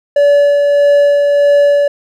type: tone with tremolo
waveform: triangle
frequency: 574 Hz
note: D5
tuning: 40 cents flat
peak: -3 dBFS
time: 0.16-1.88 s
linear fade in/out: 5 ms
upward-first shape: sine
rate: 1.6 Hz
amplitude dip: 30%
effects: none